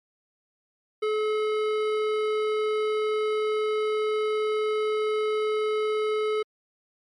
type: tone with hard clipping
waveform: sine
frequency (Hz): 429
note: A4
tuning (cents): -44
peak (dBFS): -25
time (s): 1.02-6.43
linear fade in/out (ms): 10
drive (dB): 14
effects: MP3 48 kbps